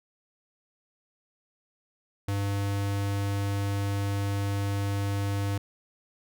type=tone; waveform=square; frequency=100 Hz; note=G2; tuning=35 cents sharp; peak=-27 dBFS; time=2.28-5.58 s; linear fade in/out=5 ms; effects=none